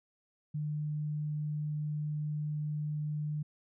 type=tone; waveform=sine; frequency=150.4 Hz; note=D3; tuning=42 cents sharp; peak=-32 dBFS; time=0.54-3.43 s; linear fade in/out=10 ms; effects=none